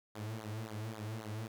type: tone with flanger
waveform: sawtooth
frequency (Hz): 108.8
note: A2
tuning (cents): -19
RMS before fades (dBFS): -42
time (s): 0.15-1.48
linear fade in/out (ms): 5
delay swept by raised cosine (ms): 0.36 to 5.36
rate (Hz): 3.7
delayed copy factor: -0.95
effects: none